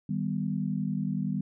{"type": "chord", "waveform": "sine", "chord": "Eb augmented", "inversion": "none", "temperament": "equal", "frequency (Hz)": [155.56, 196, 246.9], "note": ["Eb3", "G3", "B3"], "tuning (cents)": [0, 0, 0], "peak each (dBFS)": [-32, -30, -34], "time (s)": [0.09, 1.41], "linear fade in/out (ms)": 5, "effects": []}